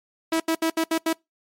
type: tone bursts at uneven times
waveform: sawtooth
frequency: 325.2 Hz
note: E4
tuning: 23 cents flat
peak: -16 dBFS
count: 6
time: 0.32-0.4 / 0.48-0.55 / 0.62-0.7 / 0.77-0.84 / 0.91-0.98 / 1.06-1.13 s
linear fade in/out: 5 ms
effects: noise-tail reverb RT60 0.2 s tail -26 dB re dry + MP3 64 kbps